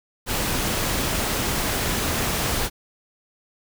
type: noise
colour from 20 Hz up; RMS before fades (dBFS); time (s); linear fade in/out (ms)
pink; -24; 0.26-2.7; 50
effects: none